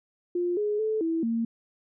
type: tone with pitch steps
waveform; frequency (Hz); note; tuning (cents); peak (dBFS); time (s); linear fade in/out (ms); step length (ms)
sine; 351.9 / 418 / 435.5 / 327.6 / 229.4; F4 / G#4 / A4 / E4 / A#3; +13 / +11 / -18 / -11 / -28; -24; 0.35-1.45; 5; 220
effects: none